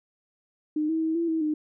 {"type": "tone with pitch steps", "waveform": "sine", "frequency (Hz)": [304.9, 321.9, 320.1, 336.2, 322.1, 305.3], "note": ["D#4", "E4", "D#4", "E4", "E4", "D#4"], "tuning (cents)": [-35, -41, 49, 34, -40, -33], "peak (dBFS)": -23, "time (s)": [0.76, 1.54], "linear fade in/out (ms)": 5, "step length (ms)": 130, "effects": []}